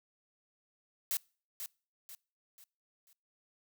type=noise with echo; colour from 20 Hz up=blue; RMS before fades=-33 dBFS; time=1.11-1.17 s; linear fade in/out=0 ms; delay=490 ms; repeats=4; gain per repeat=-8 dB; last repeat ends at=3.13 s; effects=noise-tail reverb RT60 0.4 s tail -26 dB re dry